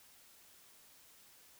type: silence
effects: white hiss -62 dBFS RMS until 1.59 s